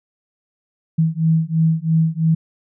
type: beating tone pair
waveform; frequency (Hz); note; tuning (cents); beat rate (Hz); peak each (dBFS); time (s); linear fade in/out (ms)
sine; 160 / 163; D#3 / E3; +49 / -19; 3; -17; 0.98-2.35; 10
effects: none